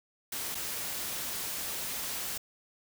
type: noise with dropouts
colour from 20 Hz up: white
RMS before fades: -36 dBFS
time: 0.32-2.38 s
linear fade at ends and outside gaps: 5 ms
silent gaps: 0.547-0.551 s
effects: none